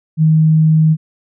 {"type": "tone", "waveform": "sine", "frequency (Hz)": 157.5, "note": "D#3", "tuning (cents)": 21, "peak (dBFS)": -7, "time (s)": [0.17, 0.97], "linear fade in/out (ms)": 50, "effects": []}